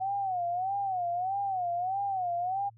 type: tone with vibrato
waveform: sine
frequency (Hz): 745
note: F#5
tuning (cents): +12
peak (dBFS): -28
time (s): 0-2.7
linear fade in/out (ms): 20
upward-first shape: sine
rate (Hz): 1.6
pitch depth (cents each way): 130
effects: added 112 Hz sine -54 dBFS peak until 2.77 s